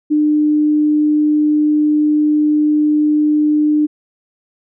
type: tone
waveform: sine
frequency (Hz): 301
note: D4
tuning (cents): +43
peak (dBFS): -10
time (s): 0.1-3.87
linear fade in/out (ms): 20
effects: none